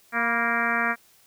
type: harmonic tone with a mistuned harmonic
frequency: 233.1 Hz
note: A#3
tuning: in tune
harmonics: 1 / 2 / 3 / 4 / 5 / 6 / 7 / 8 / 9 / 10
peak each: -32 / -37 / -31 / -34 / -30 / -28 / -28 / -29 / -35 / -32 dBFS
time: 0.12-0.96 s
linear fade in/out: 50 ms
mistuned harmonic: 4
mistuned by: +55 cents
effects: white hiss -58 dBFS RMS until 1.26 s